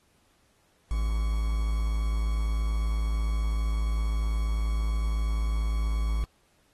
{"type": "tone with quantisation", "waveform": "triangle", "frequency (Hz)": 54.3, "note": "A1", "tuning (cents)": -22, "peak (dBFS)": -22, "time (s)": [0.91, 6.24], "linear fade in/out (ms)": 0, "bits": 7, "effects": ["pink hiss -67 dBFS RMS until 6.73 s", "AAC 32 kbps"]}